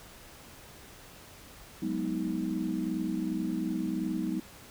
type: chord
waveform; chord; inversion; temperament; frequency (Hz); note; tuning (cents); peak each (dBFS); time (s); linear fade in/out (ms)
sine; G# minor seventh; third; equal with one note detuned; 185 / 207.7 / 246.9 / 316.4; F#3 / G#3 / B3 / D#4; 0 / 0 / 0 / +29; -35 / -36 / -35 / -33; 1.82-4.4; 5
effects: pink hiss -51 dBFS RMS until 4.7 s